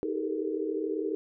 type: tone cluster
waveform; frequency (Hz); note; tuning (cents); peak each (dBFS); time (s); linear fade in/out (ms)
sine; 315.3 / 386.9 / 400.4 / 440.9 / 474.1; D#4 / G4 / G4 / A4 / A#4; +23 / -23 / +37 / +4 / +29; -33 / -37 / -35 / -34 / -39; 0.03-1.15; 0
effects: none